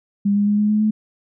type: tone with pitch steps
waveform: sine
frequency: 201.7 / 204.3 / 206.9 / 209.5 / 212.2 / 214.9 Hz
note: G3 / G#3 / G#3 / G#3 / G#3 / A3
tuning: +50 / -28 / -6 / +15 / +38 / -41 cents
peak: -14 dBFS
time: 0.25-0.91 s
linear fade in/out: 10 ms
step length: 110 ms
effects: none